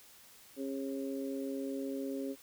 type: harmonic tone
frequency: 135.9 Hz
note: C#3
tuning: 34 cents flat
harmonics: 2 / 3 / 4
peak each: -37 / -41 / -43 dBFS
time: 0.56-2.36 s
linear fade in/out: 50 ms
effects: white hiss -58 dBFS RMS until 2.42 s